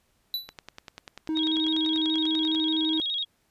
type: tone with exponential decay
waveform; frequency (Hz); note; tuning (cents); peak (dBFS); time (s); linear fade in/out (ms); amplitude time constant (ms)
square; 3963; B7; +5; -24; 0.34-0.53; 1; 40
type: click train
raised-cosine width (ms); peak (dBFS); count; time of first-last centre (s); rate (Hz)
0.2; -22; 22; 0.49-2.549; 10.2
type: tone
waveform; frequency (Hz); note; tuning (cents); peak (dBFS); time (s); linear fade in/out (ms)
triangle; 315.3; D#4; +23; -23; 1.29-3; 0
type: tone with vibrato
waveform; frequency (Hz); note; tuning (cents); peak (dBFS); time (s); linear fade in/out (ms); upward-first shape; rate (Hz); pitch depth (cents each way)
sine; 3520; A7; 0; -26; 1.35-3.25; 20; square; 12; 110
effects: pink hiss -69 dBFS RMS until 3.5 s + resampled to 32000 Hz